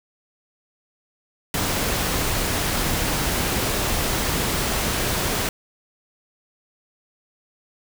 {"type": "noise", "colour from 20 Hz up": "pink", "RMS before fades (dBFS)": -23, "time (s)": [1.54, 5.49], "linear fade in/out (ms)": 2, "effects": []}